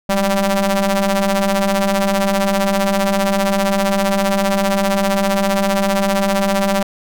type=ring-modulated tone; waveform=sawtooth; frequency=194.7 Hz; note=G3; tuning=12 cents flat; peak=-7 dBFS; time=0.09-6.83 s; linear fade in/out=5 ms; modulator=397 Hz; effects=none